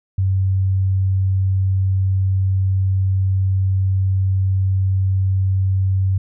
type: tone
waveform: sine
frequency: 95.4 Hz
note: G2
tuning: 47 cents flat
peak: -14 dBFS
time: 0.18-6.18 s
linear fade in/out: 5 ms
effects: none